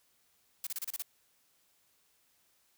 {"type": "noise bursts", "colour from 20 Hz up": "blue", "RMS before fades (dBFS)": -37, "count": 7, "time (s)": [0.64, 1.022], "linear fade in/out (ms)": 2, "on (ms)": 28, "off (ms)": 31, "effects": ["white hiss -71 dBFS RMS until 2.77 s"]}